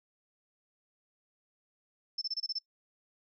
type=tone bursts; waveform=sine; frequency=5300 Hz; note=E8; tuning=9 cents sharp; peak=-31 dBFS; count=7; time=2.18-2.587 s; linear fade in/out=5 ms; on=35 ms; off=27 ms; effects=noise-tail reverb RT60 0.1 s tail -23 dB re dry